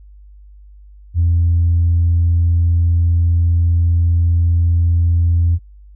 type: tone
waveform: sine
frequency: 85 Hz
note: F2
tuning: 46 cents flat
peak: -9 dBFS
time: 1.14-5.59 s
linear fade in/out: 50 ms
effects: tanh soft clip ceiling -7 dBFS + added 50 Hz sine -38 dBFS peak until 5.95 s